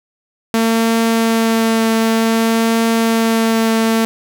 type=tone with vibrato; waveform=sawtooth; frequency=226 Hz; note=A3; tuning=47 cents sharp; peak=-8 dBFS; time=0.54-4.05 s; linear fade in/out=0 ms; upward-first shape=triangle; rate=0.54 Hz; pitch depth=14 cents each way; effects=none